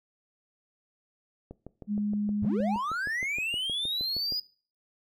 click train, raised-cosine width 2 ms, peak -28 dBFS, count 19, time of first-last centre 1.51-4.322 s, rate 6.4 Hz
sine tone, 207.4 Hz, G#3, 2 cents flat, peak -26 dBFS, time 1.87-2.79 s, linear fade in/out 50 ms
triangle linear sweep, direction up, 67.9 to 4991 Hz, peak -27 dBFS, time 2.42-4.4 s, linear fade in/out 5 ms
effects noise-tail reverb RT60 0.4 s tail -20 dB re dry

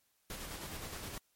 pink noise with tremolo, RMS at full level -43 dBFS, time 0.3-1.18 s, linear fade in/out 2 ms, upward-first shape square, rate 9.6 Hz, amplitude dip 30%, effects white hiss -75 dBFS RMS until 1.35 s + MP3 64 kbps

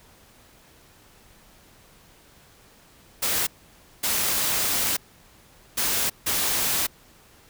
white noise bursts at uneven times, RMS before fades -24 dBFS, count 4, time 3.22-3.47 / 4.03-4.97 / 5.77-6.1 / 6.26-6.87 s, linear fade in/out 10 ms, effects pink hiss -54 dBFS RMS until 7.49 s

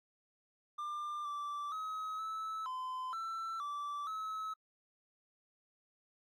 triangle tone with pitch steps, 1194 / 1167 / 1275 / 1305 / 1023 / 1336 / 1163 / 1291 Hz, D6 / D6 / D#6 / E6 / C6 / E6 / D6 / E6, +28 / -11 / +42 / -18 / -39 / +23 / -17 / -37 cents, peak -36 dBFS, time 0.78-4.54 s, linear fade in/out 10 ms, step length 470 ms, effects AAC 64 kbps

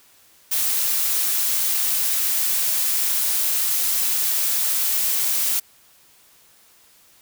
blue noise, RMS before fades -21 dBFS, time 0.51-5.6 s, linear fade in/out 10 ms, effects white hiss -54 dBFS RMS until 7.21 s

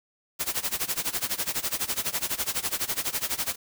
white noise with tremolo, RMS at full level -26 dBFS, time 0.39-3.56 s, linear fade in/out 20 ms, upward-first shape sine, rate 12 Hz, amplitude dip 90%, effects none

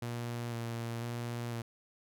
sawtooth tone with vibrato, 117.7 Hz, A#2, 17 cents sharp, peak -32 dBFS, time 0.02-1.62 s, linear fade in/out 5 ms, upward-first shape square, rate 1 Hz, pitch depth 18 cents each way, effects none

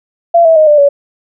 sine tone with pitch steps, 681 / 650.6 / 621.6 / 593.9 / 567.4 Hz, F5 / E5 / D#5 / D5 / C#5, -44 / -23 / -2 / +19 / +40 cents, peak -3 dBFS, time 0.34-0.89 s, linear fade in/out 10 ms, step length 110 ms, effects none

